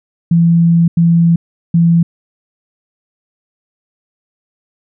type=tone bursts at uneven times; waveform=sine; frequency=168.4 Hz; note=E3; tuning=37 cents sharp; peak=-6 dBFS; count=3; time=0.31-0.88 / 0.97-1.36 / 1.74-2.03 s; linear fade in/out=5 ms; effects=none